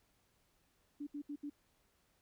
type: tone bursts at uneven times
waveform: sine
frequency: 290.1 Hz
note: D4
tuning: 21 cents flat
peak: -40 dBFS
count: 4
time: 1-1.07 / 1.14-1.22 / 1.29-1.36 / 1.43-1.5 s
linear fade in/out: 10 ms
effects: pink hiss -75 dBFS RMS until 2.21 s